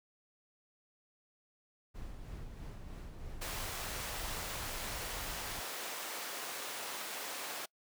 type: noise with tremolo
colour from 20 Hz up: brown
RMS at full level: -44 dBFS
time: 1.94-5.61 s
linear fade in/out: 20 ms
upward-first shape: sine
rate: 3.1 Hz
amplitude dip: 35%
type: high-pass noise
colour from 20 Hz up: pink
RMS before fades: -42 dBFS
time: 3.41-7.66 s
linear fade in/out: 10 ms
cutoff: 540 Hz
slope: 12 dB/octave
effects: noise-tail reverb RT60 0.1 s tail -26 dB re dry